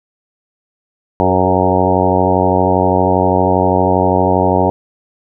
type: harmonic tone with a mistuned harmonic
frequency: 92.5 Hz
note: F#2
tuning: in tune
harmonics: 1 / 2 / 3 / 4 / 5 / 6 / 7 / 8 / 9 / 10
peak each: -19 / -19 / -19 / -19 / -19 / -19 / -19 / -19 / -19 / -19 dBFS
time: 1.2-4.7 s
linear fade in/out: 0 ms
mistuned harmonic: 5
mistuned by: -19 cents
effects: none